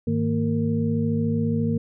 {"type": "tone cluster", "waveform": "sine", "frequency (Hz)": [102.9, 157.2, 229.6, 461.5], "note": ["G#2", "D#3", "A#3", "A#4"], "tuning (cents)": [-16, 18, -26, -17], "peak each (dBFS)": [-27, -26, -23, -30], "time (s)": [0.07, 1.78], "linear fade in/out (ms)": 5, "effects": []}